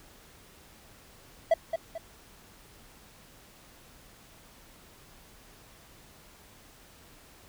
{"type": "tone with echo", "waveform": "triangle", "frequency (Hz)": 659, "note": "E5", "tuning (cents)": -1, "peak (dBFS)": -16, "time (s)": [1.51, 1.54], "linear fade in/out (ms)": 5, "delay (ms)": 220, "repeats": 2, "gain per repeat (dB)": -8, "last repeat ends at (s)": 1.98, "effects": ["pink hiss -55 dBFS RMS until 7.48 s"]}